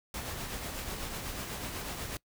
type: noise with tremolo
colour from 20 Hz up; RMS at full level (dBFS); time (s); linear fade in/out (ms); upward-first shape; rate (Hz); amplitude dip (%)
pink; -37; 0.14-2.17; 2; triangle; 8.1; 40
effects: noise-tail reverb RT60 0.1 s tail -22 dB re dry